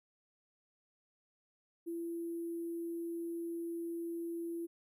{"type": "tone with sample-and-hold", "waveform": "sine", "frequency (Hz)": 337.1, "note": "E4", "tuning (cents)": 39, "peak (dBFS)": -37, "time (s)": [1.86, 4.67], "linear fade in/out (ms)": 20, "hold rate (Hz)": 11025, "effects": []}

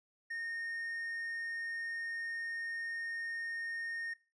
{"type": "tone", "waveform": "triangle", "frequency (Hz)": 1841, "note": "A#6", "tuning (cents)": -22, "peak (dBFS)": -36, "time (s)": [0.3, 4.14], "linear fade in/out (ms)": 10, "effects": ["noise-tail reverb RT60 0.3 s tail -17 dB re dry", "resampled to 22050 Hz"]}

